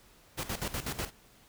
pink noise with tremolo, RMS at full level -34 dBFS, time 0.37-1.11 s, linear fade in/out 20 ms, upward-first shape square, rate 8.1 Hz, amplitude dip 75%, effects pink hiss -60 dBFS RMS until 1.48 s

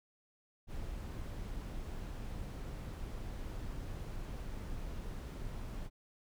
brown noise, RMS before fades -42 dBFS, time 0.67-5.9 s, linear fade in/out 50 ms, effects none

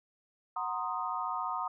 sine chord, C half-diminished seventh, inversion second, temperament equal, 740 / 932.3 / 1046.5 / 1244.5 Hz, Gb5 / Bb5 / C6 / Eb6, 0 / 0 / 0 / 0 cents, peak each -39 / -37 / -38 / -36 dBFS, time 0.56-1.68 s, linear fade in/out 5 ms, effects none

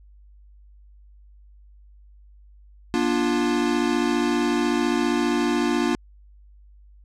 square chord, Bb major, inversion none, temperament equal with one note detuned, 239.2 / 293.7 / 349.2 Hz, Bb3 / D4 / F4, +45 / 0 / 0 cents, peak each -25 dBFS, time 2.94-5.95 s, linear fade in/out 0 ms, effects added 50 Hz sine -47 dBFS peak until 7.04 s + low-pass 7000 Hz 12 dB/octave

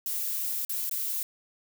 violet noise with dropouts, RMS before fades -31 dBFS, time 0.06-1.23 s, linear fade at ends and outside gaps 1 ms, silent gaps 0.65-0.694 / 0.895-0.912 s, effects none

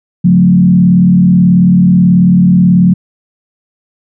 sine tone with frequency modulation, 180.1 Hz, F#3, 46 cents flat, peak -3 dBFS, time 0.24-2.94 s, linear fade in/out 10 ms, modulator 38.4 Hz, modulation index 0.8, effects none

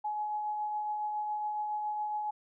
sine tone with tremolo, 844 Hz, G#5, 28 cents sharp, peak -30 dBFS, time 0.04-2.31 s, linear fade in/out 10 ms, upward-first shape triangle, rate 7.2 Hz, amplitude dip 30%, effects none

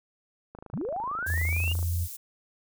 click train, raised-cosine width 1 ms, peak -29 dBFS, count 35, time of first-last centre 0.55-1.828 s, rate 26.6 Hz
sine linear sweep, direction up, 92.5 to 2865 Hz, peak -29 dBFS, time 0.73-1.73 s, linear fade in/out 5 ms
sine tone with pitch glide, 83.7 to 85.9 Hz, E2 to F2, +27 to -28 cents, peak -25 dBFS, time 1.26-2.08 s, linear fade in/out 50 ms, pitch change +45 cents, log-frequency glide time 1.5-1.68 s
white high-pass noise, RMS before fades -40 dBFS, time 1.26-2.17 s, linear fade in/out 10 ms, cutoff 7200 Hz, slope 12 dB/octave
effects none

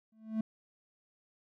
triangle tone with exponential growth, 220 Hz, A3, in tune, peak -25 dBFS, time 0.12-0.41 s, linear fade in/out 5 ms, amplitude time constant 61 ms, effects none

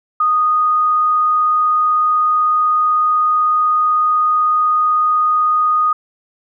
sine tone, 1238 Hz, D#6, 9 cents flat, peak -11 dBFS, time 0.2-5.93 s, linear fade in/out 5 ms, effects none

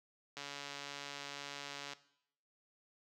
click train, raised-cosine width 0.2 ms, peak -27 dBFS, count 223, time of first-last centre 0.37-1.933 s, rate 142 Hz, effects noise-tail reverb RT60 0.7 s tail -17 dB re dry + high-pass 150 Hz 12 dB/octave

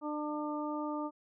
harmonic tone, 299.6 Hz, D4, 35 cents sharp, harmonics 1 / 2 / 3 / 4, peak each -36 / -41 / -41 / -42 dBFS, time 0.01-1.11 s, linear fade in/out 50 ms, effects none

